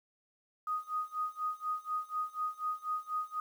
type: tone with tremolo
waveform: sine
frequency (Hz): 1244.5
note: D#6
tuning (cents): 0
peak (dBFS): -30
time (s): 0.67-3.4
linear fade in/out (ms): 2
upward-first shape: sine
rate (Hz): 4.1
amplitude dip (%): 95
effects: 10-bit